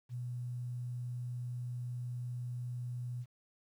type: tone with quantisation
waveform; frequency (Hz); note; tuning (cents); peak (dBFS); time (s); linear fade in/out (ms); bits
sine; 122.6; B2; -12; -37; 0.09-3.26; 50; 11
effects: none